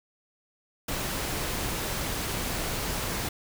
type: noise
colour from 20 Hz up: pink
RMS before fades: -31 dBFS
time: 0.88-3.29 s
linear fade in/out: 5 ms
effects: none